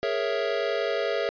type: chord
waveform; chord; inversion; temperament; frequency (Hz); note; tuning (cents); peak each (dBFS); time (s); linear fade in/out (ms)
square; A# half-diminished seventh; third; equal; 415.3 / 466.2 / 554.4 / 659.3; G#4 / A#4 / C#5 / E5; 0 / 0 / 0 / 0; -31; 0.03-1.29; 0
effects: resampled to 11025 Hz